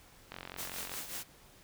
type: click train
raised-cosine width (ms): 0.3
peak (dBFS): -26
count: 29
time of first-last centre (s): 0.32-0.939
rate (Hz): 45.2
type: noise with tremolo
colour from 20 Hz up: white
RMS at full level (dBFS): -39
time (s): 0.57-1.24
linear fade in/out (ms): 20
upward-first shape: triangle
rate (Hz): 5.5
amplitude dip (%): 70
effects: pink hiss -59 dBFS RMS until 1.63 s